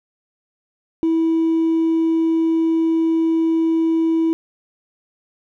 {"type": "tone with hard clipping", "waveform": "triangle", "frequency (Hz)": 326.3, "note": "E4", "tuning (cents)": -18, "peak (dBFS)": -14, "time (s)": [1.03, 4.33], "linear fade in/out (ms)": 0, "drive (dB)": 2, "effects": []}